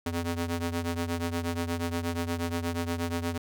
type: ring-modulated tone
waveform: sawtooth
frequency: 170.8 Hz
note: F3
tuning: 38 cents flat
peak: -22 dBFS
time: 0.06-3.38 s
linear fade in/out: 5 ms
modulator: 81.2 Hz
effects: none